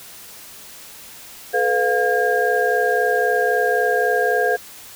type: tone cluster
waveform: sine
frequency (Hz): 433.1 / 496.9 / 705 / 1619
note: A4 / B4 / F5 / G#6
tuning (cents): -27 / +11 / +16 / -45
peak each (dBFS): -21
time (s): 1.53-4.57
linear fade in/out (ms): 20
effects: white hiss -40 dBFS RMS until 4.95 s